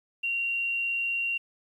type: tone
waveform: sine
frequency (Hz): 2758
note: F7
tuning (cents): -22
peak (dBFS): -26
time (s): 0.23-1.38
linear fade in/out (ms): 10
effects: 10-bit